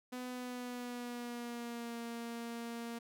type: tone with pitch glide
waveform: sawtooth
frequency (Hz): 250.3 to 233.5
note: B3 to A#3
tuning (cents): +23 to +3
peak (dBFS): -37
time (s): 0.12-2.99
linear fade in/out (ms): 10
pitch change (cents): -120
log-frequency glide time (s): 0.29-1.98
effects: none